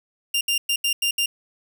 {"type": "tone bursts at uneven times", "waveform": "sawtooth", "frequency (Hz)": 2794, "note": "F7", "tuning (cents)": 0, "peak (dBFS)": -16, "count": 6, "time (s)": [[0.34, 0.41], [0.48, 0.58], [0.69, 0.76], [0.84, 0.93], [1.02, 1.11], [1.18, 1.26]], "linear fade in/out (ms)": 5, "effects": []}